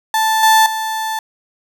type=tone with level steps; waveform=35% pulse; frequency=880 Hz; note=A5; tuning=in tune; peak=-11 / -6 / -17 dBFS; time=0.14-1.19 s; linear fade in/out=2 ms; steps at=0.43 / 0.66 s; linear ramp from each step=2 ms; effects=none